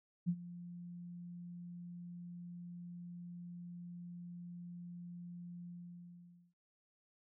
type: tone with ADSR envelope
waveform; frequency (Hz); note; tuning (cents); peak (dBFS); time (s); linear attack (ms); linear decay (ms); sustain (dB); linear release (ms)
sine; 174.61; F3; 0; -29; 0.26-6.54; 30; 60; -17; 870
effects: none